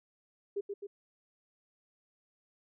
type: tone with echo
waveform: sine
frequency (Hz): 402.8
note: G4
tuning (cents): +47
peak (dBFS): -31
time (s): 0.56-0.61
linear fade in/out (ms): 10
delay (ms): 130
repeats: 2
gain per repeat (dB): -4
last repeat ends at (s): 0.87
effects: none